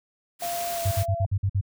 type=noise; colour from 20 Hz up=white; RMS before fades=-34 dBFS; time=0.39-1.06 s; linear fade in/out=50 ms
type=tone with pitch glide; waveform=sine; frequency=692 to 677.4 Hz; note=F5 to E5; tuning=-16 to +47 cents; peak=-28 dBFS; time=0.42-1.25 s; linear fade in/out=2 ms; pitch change=-37 cents; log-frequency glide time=0.73-0.81 s
type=tone bursts; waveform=sine; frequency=97.9 Hz; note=G2; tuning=2 cents flat; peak=-20 dBFS; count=7; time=0.85-1.612 s; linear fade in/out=10 ms; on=66 ms; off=50 ms
effects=none